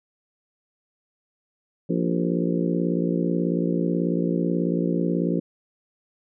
harmonic tone with a mistuned harmonic, 58.27 Hz, A#1, in tune, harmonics 3 / 4 / 5 / 6 / 7 / 8 / 9, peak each -24 / -29 / -27 / -29 / -33 / -32 / -34 dBFS, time 1.89-5.4 s, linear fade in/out 10 ms, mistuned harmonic 7, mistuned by -61 cents, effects none

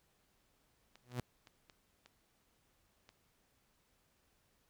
clicks, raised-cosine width 0.2 ms, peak -39 dBFS, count 6, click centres 0.956 / 1.119 / 1.472 / 1.698 / 2.06 / 3.091 s
sawtooth tone with exponential growth, 123.47 Hz, B2, in tune, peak -30 dBFS, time 1.03-1.2 s, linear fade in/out 0 ms, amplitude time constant 35 ms
effects pink hiss -75 dBFS RMS until 4.69 s

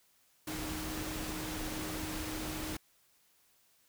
sine tone in noise, 311.1 Hz, D#4, in tune, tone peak -41 dBFS, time 0.47-2.77 s, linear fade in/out 5 ms, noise pink, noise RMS -40 dBFS, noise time 0.47-2.77 s, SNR -4 dB, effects white hiss -69 dBFS RMS until 3.88 s

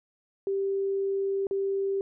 sine tone with dropouts, 392 Hz, G4, in tune, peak -25 dBFS, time 0.47-2.01 s, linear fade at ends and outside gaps 1 ms, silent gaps 1.469-1.51 s, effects none

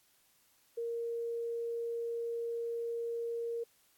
sine tone, 466.2 Hz, A#4, in tune, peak -34 dBFS, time 0.77-3.64 s, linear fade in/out 10 ms, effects white hiss -69 dBFS RMS until 3.97 s + AAC 64 kbps

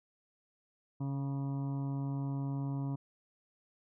harmonic tone with a mistuned harmonic, 138.3 Hz, C#3, 4 cents flat, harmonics 1 / 2 / 3 / 4 / 5 / 6 / 7 / 8 / 9, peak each -34 / -39 / -55 / -57 / -53 / -60 / -52 / -61 / -63 dBFS, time 1-2.96 s, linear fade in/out 10 ms, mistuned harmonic 9, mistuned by -31 cents, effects none

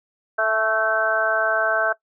harmonic tone with a mistuned harmonic, 220 Hz, A3, in tune, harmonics 2 / 3 / 4 / 5 / 6 / 7, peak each -32 / -21 / -32 / -30 / -26 / -21 dBFS, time 0.38-1.93 s, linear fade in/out 10 ms, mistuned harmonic 4, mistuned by -27 cents, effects noise-tail reverb RT60 0.1 s tail -19 dB re dry

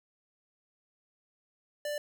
square tone, 590 Hz, D5, 8 cents sharp, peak -33 dBFS, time 1.85-1.98 s, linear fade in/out 2 ms, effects none

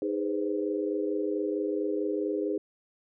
sine tone cluster, 311.2 / 409.9 / 496.5 / 521 Hz, D#4 / G#4 / B4 / C5, 0 / -23 / +9 / -7 cents, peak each -31 / -30 / -36 / -38 dBFS, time 0.02-2.58 s, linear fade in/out 2 ms, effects none

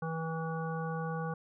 harmonic tone, 162.3 Hz, E3, 27 cents flat, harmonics 1 / 3 / 5 / 7 / 9, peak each -35 / -40 / -42 / -43 / -45 dBFS, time 0.02-1.34 s, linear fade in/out 5 ms, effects none

